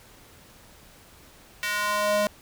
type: tone with high-pass filter sweep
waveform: square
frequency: 207.7 Hz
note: G#3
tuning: in tune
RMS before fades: -25 dBFS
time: 1.63-2.27 s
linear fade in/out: 0 ms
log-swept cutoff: 1900 to 440 Hz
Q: 2
effects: pink hiss -52 dBFS RMS until 2.41 s